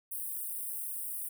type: high-pass noise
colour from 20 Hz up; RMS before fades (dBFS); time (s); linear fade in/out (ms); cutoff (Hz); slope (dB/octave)
white; -38; 0.11-1.29; 10; 8600; 96
effects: none